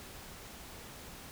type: silence
effects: pink hiss -49 dBFS RMS until 1.31 s